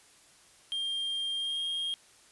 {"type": "tone with pitch glide", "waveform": "triangle", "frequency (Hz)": [3200, 3235], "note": ["G7", "G#7"], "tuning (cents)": [35, -46], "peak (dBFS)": -29, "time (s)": [0.72, 1.94], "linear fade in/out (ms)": 0, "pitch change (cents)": 19, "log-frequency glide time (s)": [1.36, 1.6], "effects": ["white hiss -59 dBFS RMS until 2.31 s", "resampled to 24000 Hz"]}